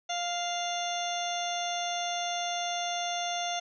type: harmonic tone with a mistuned harmonic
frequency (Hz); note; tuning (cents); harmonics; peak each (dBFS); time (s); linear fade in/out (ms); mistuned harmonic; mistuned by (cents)
700; F5; +4; 1 / 2 / 3 / 4 / 5 / 6 / 8 / 9; -32 / -42 / -42 / -40 / -37 / -47 / -45 / -40; 0.09-3.6; 10; 3; -19
effects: none